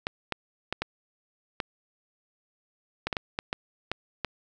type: clicks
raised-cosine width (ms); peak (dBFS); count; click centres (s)
0.3; -12; 12; 0.069 / 0.323 / 0.726 / 0.82 / 1.602 / 3.07 / 3.128 / 3.168 / 3.389 / 3.529 / 3.916 / 4.247
effects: none